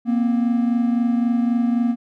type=tone pair together; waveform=triangle; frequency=235.2 / 259 Hz; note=A#3 / C4; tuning=+16 / -17 cents; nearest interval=major second; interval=167 cents; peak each=-15 / -22 dBFS; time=0.05-1.96 s; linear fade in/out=50 ms; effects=none